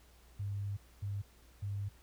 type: tone bursts at uneven times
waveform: sine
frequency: 100.6 Hz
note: G2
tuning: 45 cents sharp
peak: -35 dBFS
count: 3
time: 0.39-0.77 / 1.02-1.22 / 1.62-1.89 s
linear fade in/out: 10 ms
effects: added 60 Hz sine -60 dBFS peak until 2.02 s + pink hiss -65 dBFS RMS until 2.02 s